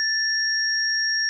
sine tone pair together, 1758 / 5581 Hz, A6 / F8, -2 / -2 cents, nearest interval octave + minor sixth, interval 2000 cents, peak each -23 dBFS, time 0-1.29 s, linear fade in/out 0 ms, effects none

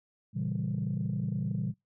sine chord, A# diminished seventh, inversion none, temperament equal, 116.54 / 138.59 / 164.81 / 196 Hz, A#2 / C#3 / E3 / G3, 0 / 0 / 0 / 0 cents, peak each -34 dBFS, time 0.33-1.74 s, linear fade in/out 50 ms, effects noise-tail reverb RT60 0.2 s tail -26 dB re dry + tanh soft clip ceiling -23 dBFS

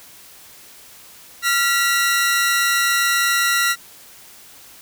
sawtooth tone pair together, 1382.5 / 1941 Hz, F6 / B6, -18 / -31 cents, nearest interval tritone, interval 587 cents, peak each -15 dBFS, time 1.42-3.76 s, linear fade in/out 50 ms, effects white hiss -44 dBFS RMS until 4.81 s

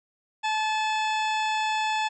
harmonic tone, 866 Hz, A5, 28 cents flat, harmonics 1 / 2 / 3 / 4 / 5 / 6 / 8 / 9, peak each -25 / -33 / -32 / -35 / -43 / -44 / -44 / -48 dBFS, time 0.43-2.09 s, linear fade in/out 20 ms, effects none

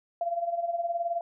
sine tone with tremolo, 685 Hz, F5, 34 cents flat, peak -24 dBFS, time 0.21-1.21 s, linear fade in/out 2 ms, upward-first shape sine, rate 19 Hz, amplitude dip 70%, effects none

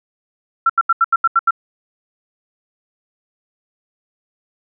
sine tone bursts, 1354 Hz, E6, 46 cents sharp, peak -9 dBFS, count 8, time 0.66-1.508 s, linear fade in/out 5 ms, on 36 ms, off 80 ms, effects none

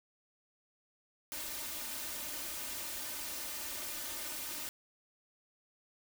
white noise with comb filter, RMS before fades -41 dBFS, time 1.32-4.69 s, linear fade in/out 0 ms, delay 3.3 ms, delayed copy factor +0.7, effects none

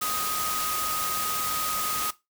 sine tone in noise, 1251 Hz, D#6, 9 cents sharp, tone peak -29 dBFS, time 0.01-2.11 s, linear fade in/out 10 ms, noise white, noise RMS -30 dBFS, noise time 0.01-2.11 s, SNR -2 dB, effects noise-tail reverb RT60 0.2 s tail -17 dB re dry

